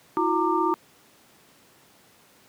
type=tone cluster; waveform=sine; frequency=326.3 / 362.4 / 919 / 1186 Hz; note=E4 / F#4 / A#5 / D6; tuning=-18 / -36 / -25 / +17 cents; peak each=-26 / -26 / -25 / -26 dBFS; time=0.17-0.74 s; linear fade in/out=0 ms; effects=pink hiss -56 dBFS RMS until 2.48 s + high-pass 150 Hz 12 dB/octave